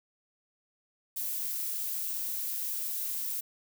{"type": "noise", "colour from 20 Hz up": "violet", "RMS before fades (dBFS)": -34, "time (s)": [1.16, 3.41], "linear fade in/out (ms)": 10, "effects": []}